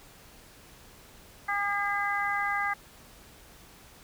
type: harmonic tone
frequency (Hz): 404.7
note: G#4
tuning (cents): -45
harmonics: 2 / 3 / 4 / 5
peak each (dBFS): -32 / -32 / -32 / -32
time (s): 1.48-2.74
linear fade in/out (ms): 10
effects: pink hiss -53 dBFS RMS until 4.03 s